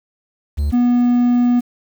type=tone pair in turn; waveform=triangle; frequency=72.7 / 243.5 Hz; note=D2 / B3; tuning=-17 / -24 cents; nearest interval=octave + major sixth; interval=2093 cents; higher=second; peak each=-13 / -9 dBFS; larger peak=second; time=0.57-0.72 / 0.72-1.61 s; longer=second; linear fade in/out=20 ms; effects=7-bit